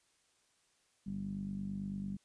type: tone with low-pass filter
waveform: 10% pulse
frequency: 49 Hz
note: G1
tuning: in tune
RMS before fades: -40 dBFS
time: 1.06-2.17 s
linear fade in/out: 10 ms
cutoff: 200 Hz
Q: 7.3
effects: white hiss -73 dBFS RMS until 2.24 s + resampled to 22050 Hz

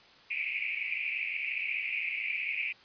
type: band-pass noise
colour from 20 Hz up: pink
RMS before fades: -34 dBFS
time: 0.3-2.73 s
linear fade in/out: 10 ms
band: 2200 to 2600 Hz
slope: 96 dB/octave
effects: white hiss -57 dBFS RMS until 2.84 s + resampled to 11025 Hz

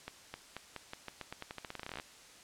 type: accelerating click train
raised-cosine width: 0.3 ms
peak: -25 dBFS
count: 24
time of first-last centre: 0.08-1.999 s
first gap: 260 ms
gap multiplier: 0.87
effects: white hiss -56 dBFS RMS until 2.43 s + low-pass 8000 Hz 12 dB/octave

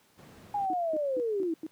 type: noise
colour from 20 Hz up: brown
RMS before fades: -42 dBFS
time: 0.17-0.67 s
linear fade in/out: 20 ms
type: linear sweep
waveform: sine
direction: down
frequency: 833 to 312.9 Hz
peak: -27 dBFS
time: 0.54-1.54 s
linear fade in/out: 5 ms
type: tone bursts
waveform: sine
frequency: 316.2 Hz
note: D#4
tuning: 28 cents sharp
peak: -33 dBFS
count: 5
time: 0.7-1.665 s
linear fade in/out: 0 ms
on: 33 ms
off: 200 ms
effects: pink hiss -64 dBFS RMS until 1.71 s + high-pass 150 Hz 12 dB/octave

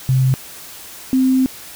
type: tone pair in turn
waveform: sine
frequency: 130.81 / 260.4 Hz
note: C3 / C4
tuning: 0 / -8 cents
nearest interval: octave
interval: 1192 cents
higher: second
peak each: -11 dBFS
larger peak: neither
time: 0.09-0.34 / 1.13-1.46 s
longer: second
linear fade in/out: 0 ms
effects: white hiss -36 dBFS RMS until 1.75 s

